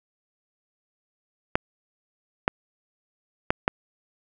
clicks, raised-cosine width 0.5 ms, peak -4 dBFS, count 4, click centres 1.555 / 2.479 / 3.505 / 3.679 s, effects none

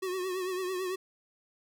square tone with vibrato, 370 Hz, F#4, in tune, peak -32 dBFS, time 0.02-0.96 s, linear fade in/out 10 ms, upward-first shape triangle, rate 9 Hz, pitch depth 67 cents each way, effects none

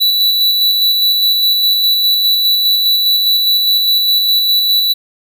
square tone with tremolo, 3951 Hz, B7, in tune, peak -9 dBFS, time 0-4.94 s, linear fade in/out 20 ms, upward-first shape square, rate 4.9 Hz, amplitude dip 25%, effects none

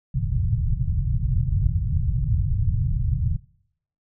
white low-pass noise, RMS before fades -22 dBFS, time 0.14-3.37 s, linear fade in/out 10 ms, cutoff 140 Hz, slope 48 dB/octave, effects noise-tail reverb RT60 0.7 s tail -22 dB re dry

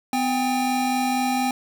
square tone pair together, 252.6 / 802 Hz, B3 / G5, +39 / +39 cents, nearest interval octave + minor sixth, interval 2000 cents, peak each -24 dBFS, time 0.13-1.51 s, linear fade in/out 2 ms, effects none

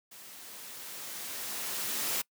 white noise with level ramp, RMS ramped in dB -50 to -31 dBFS, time 0.11-2.22 s, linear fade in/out 10 ms, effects noise-tail reverb RT60 0.1 s tail -24 dB re dry + high-pass 150 Hz 12 dB/octave

